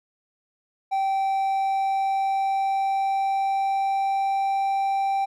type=tone with pitch glide; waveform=triangle; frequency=777 to 783.3 Hz; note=G5 to G5; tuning=-16 to -2 cents; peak=-19 dBFS; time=0.91-5.26 s; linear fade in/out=20 ms; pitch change=+14 cents; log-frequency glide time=1.3-4.65 s; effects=none